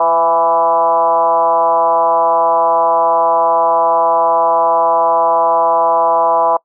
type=tone with frequency modulation; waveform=sine; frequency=830.6 Hz; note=G#5; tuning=in tune; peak=-9 dBFS; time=0-6.57 s; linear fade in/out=5 ms; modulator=165 Hz; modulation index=1.6; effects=noise-tail reverb RT60 0.1 s tail -24 dB re dry